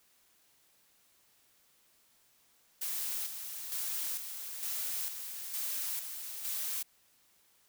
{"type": "noise with tremolo", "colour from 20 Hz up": "blue", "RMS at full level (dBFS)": -36, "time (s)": [2.81, 6.83], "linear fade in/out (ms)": 10, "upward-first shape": "square", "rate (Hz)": 1.1, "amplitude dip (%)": 50, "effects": ["white hiss -68 dBFS RMS until 7.68 s"]}